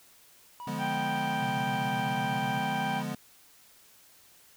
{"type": "tone", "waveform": "triangle", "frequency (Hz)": 972, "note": "B5", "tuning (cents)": -28, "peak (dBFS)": -37, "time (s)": [0.6, 3.03], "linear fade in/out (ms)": 0}
{"type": "chord", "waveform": "square", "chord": "D diminished seventh", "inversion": "none", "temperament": "equal", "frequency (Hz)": [146.83, 174.61, 207.7, 246.9], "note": ["D3", "F3", "Ab3", "Cb4"], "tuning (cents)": [0, 0, 0, 0], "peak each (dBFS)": [-39, -40, -37, -39], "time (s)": [0.67, 3.15], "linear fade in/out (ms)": 5}
{"type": "harmonic tone", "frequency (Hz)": 784, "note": "G5", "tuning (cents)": 0, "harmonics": [1, 2, 3, 4], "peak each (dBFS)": [-31, -37, -41, -43], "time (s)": [0.78, 3.03], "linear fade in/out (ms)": 50}
{"type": "tone with vibrato", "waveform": "sine", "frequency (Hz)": 130.81, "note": "C3", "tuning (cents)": 0, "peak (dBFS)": -37, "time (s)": [1.38, 2.61], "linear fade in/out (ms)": 20, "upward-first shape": "square", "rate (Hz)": 8, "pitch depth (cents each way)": 53}
{"effects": ["white hiss -58 dBFS RMS until 4.56 s"]}